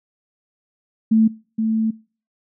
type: tone pair in turn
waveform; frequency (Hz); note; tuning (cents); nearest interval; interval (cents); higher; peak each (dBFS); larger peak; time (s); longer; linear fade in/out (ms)
sine; 221.3 / 221.3; A3 / A3; +10 / +10; unison; 0; neither; -11 / -17; first; 1.11-1.28 / 1.58-1.91; second; 10
effects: noise-tail reverb RT60 0.4 s tail -23 dB re dry